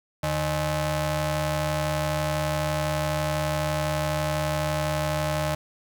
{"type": "ring-modulated tone", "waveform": "sawtooth", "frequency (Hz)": 230, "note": "A#3", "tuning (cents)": -23, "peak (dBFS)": -17, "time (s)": [0.23, 5.55], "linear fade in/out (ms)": 5, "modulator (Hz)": 381, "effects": []}